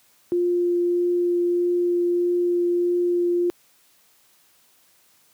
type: tone with vibrato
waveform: sine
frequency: 350.7 Hz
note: F4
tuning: 7 cents sharp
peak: -18 dBFS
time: 0.32-3.5 s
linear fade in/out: 0 ms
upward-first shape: triangle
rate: 1.6 Hz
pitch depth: 8 cents each way
effects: white hiss -59 dBFS RMS until 5.33 s + high-pass 100 Hz 12 dB/octave